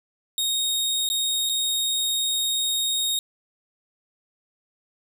sawtooth tone with dropouts, 3729 Hz, A#7, in tune, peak -19 dBFS, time 0.38-3.19 s, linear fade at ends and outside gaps 1 ms, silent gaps 1.09-1.1 / 1.491-1.495 s, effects none

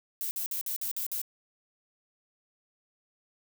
violet noise bursts, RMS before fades -33 dBFS, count 7, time 0.21-1.216 s, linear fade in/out 0 ms, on 100 ms, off 51 ms, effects none

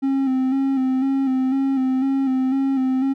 triangle tone with vibrato, 265.5 Hz, C4, 25 cents sharp, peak -15 dBFS, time 0.02-3.14 s, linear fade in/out 20 ms, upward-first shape square, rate 2 Hz, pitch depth 35 cents each way, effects none

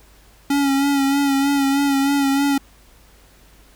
square tone with vibrato, 277.9 Hz, C#4, 4 cents sharp, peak -16 dBFS, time 0.5-2.58 s, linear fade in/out 5 ms, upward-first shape sine, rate 3.2 Hz, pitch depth 34 cents each way, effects added 50 Hz sine -50 dBFS peak until 3.75 s + pink hiss -52 dBFS RMS until 3.75 s

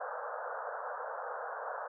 pink band-pass noise, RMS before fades -40 dBFS, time 0-1.88 s, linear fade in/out 10 ms, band 470 to 1600 Hz, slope 96 dB/octave, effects none

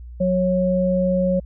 sine tone pair together, 183.21 / 549 Hz, F#3 / C#5, -17 / -17 cents, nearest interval octave + perfect fifth, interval 1900 cents, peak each -19 dBFS, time 0.2-1.4 s, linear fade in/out 10 ms, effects added 60 Hz sine -34 dBFS peak until 1.45 s

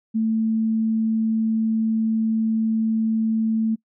sine tone, 222 Hz, A3, 16 cents sharp, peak -18 dBFS, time 0.14-3.76 s, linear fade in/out 20 ms, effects noise-tail reverb RT60 0.1 s tail -24 dB re dry

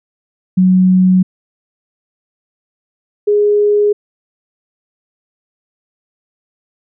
sine tone pair in turn, 185 / 414.4 Hz, F#3 / G#4, 0 / -4 cents, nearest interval octave + major second, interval 1396 cents, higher second, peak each -6 / -8 dBFS, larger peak first, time 0.57-1.23 / 3.27-3.93 s, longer neither, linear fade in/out 10 ms, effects none

